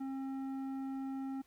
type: tone with tanh clipping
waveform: sine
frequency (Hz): 268.5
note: C4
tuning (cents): +45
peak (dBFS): -39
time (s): 0-1.42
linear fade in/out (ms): 10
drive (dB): 10
effects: pink hiss -70 dBFS RMS until 1.46 s

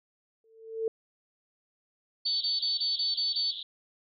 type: tone with exponential growth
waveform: sine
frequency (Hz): 447.2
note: A4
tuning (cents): +28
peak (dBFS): -24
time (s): 0.44-0.88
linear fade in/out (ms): 2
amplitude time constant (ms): 95
type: tone bursts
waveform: sine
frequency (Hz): 4498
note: C#8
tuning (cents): +24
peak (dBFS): -26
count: 7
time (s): 2.25-3.514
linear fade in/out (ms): 10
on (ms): 160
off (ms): 24
type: band-pass noise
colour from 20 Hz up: white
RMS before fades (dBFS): -39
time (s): 2.26-3.63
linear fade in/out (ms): 5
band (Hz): 3300 to 3900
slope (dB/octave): 96
effects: none

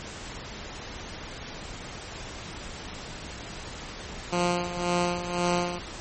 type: tone with tremolo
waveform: 10% pulse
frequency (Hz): 175.8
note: F3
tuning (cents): +12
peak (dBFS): -14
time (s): 4.32-5.79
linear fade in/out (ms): 10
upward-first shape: sine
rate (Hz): 1.9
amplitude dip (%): 70
effects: pink hiss -39 dBFS RMS until 6 s + MP3 32 kbps

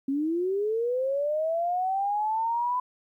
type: linear sweep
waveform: sine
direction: up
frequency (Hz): 265.7 to 1005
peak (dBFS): -24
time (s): 0.08-2.8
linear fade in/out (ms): 5
effects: 11-bit

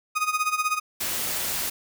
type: tone with tremolo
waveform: 30% pulse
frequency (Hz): 1244.5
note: D#6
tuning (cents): 0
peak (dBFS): -17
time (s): 0.15-0.8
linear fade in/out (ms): 20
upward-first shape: sine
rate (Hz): 16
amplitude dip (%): 80
type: noise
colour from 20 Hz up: white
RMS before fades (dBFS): -28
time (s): 1-1.7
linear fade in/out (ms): 10
effects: none

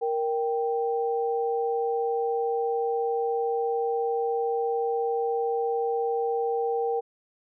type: tone pair together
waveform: sine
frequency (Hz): 467 / 784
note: A#4 / G5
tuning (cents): +3 / 0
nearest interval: major sixth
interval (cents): 897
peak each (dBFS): -25 / -29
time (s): 0.01-7.01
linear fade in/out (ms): 20
effects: none

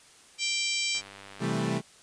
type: harmonic tone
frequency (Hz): 784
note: G5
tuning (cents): 0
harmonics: 3 / 4 / 5 / 6 / 7 / 8 / 9 / 10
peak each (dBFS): -31 / -34 / -37 / -36 / -35 / -40 / -40 / -36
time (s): 0.38-1.02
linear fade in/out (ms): 50
type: click train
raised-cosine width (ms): 0.3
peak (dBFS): -29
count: 82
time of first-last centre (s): 0.95-1.767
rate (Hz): 99.1
type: chord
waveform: 30% pulse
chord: A minor seventh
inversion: first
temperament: equal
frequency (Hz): 130.81 / 164.81 / 196 / 220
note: C3 / E3 / G3 / A3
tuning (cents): 0 / 0 / 0 / 0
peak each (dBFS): -30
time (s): 1.39-1.82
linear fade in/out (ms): 50
effects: white hiss -55 dBFS RMS until 2.02 s + resampled to 22050 Hz

